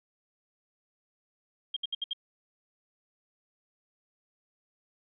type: tone bursts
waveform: sine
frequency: 3217 Hz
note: G7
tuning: 44 cents sharp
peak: -29 dBFS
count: 5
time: 1.74-2.133 s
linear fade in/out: 5 ms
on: 25 ms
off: 67 ms
effects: none